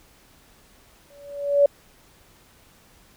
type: tone with exponential growth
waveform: sine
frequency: 570 Hz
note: C#5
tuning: 48 cents sharp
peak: -10 dBFS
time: 1.1-1.66 s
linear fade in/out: 5 ms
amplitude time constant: 120 ms
effects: pink hiss -55 dBFS RMS until 3.16 s